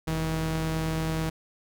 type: tone pair together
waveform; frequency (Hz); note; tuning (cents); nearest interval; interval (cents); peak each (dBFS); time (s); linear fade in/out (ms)
sawtooth; 42.32 / 160; E1 / D#3; +46 / +49; octave + major seventh; 2303; -30 / -23; 0.07-1.3; 10
effects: none